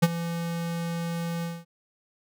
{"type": "tone with ADSR envelope", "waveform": "square", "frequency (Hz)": 168.8, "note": "E3", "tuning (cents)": 41, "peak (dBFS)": -14, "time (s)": [0.02, 1.65], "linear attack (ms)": 14, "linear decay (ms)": 36, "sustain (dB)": -15, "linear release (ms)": 220, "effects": []}